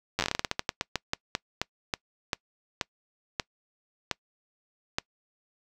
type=slowing click train; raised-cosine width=0.2 ms; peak=-9 dBFS; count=25; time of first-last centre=0.19-4.985 s; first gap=9 ms; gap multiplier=1.22; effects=noise-tail reverb RT60 0.1 s tail -25 dB re dry